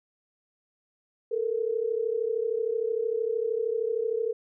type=tone pair together; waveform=sine; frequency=438 / 471.1 Hz; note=A4 / A#4; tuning=-8 / +18 cents; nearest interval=minor second; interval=126 cents; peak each=-28 dBFS; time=1.31-4.33 s; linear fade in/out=10 ms; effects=none